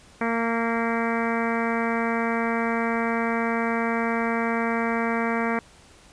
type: harmonic tone with a mistuned harmonic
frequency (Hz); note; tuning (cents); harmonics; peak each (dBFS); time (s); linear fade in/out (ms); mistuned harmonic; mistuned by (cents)
230; A#3; -23; 1 / 2 / 3 / 4 / 5 / 6 / 7 / 8 / 9 / 10; -26 / -29 / -31 / -32 / -33 / -34 / -34 / -35 / -36 / -36; 0.21-5.59; 2; 8; +26
effects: pink hiss -52 dBFS RMS until 6.12 s + resampled to 22050 Hz